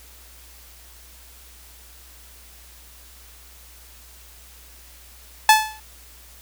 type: tone with exponential decay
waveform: sawtooth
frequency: 867 Hz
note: A5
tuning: 26 cents flat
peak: -3 dBFS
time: 5.49-5.8 s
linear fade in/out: 2 ms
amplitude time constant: 67 ms
effects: added 60 Hz sine -48 dBFS peak until 6.41 s + white hiss -48 dBFS RMS until 6.41 s